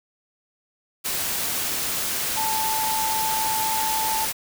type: tone in noise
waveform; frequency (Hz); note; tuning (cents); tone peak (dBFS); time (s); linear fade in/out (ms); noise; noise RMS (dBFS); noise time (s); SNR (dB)
sine; 880; A5; 0; -24; 2.36-4.26; 20; white; -26; 1.04-4.33; -1
effects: none